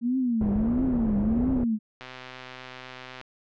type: tone with vibrato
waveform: sine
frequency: 230.3 Hz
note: A#3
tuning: 21 cents flat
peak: -22 dBFS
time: 0.01-1.79 s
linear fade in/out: 50 ms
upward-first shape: triangle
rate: 1.5 Hz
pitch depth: 250 cents each way
type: low-pass noise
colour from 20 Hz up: pink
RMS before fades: -31 dBFS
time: 0.41-1.64 s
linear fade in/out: 2 ms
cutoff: 510 Hz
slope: 12 dB/octave
type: click train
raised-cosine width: 0.2 ms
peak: -21 dBFS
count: 155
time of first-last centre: 2.01-3.213 s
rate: 128 Hz
effects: low-pass 3000 Hz 12 dB/octave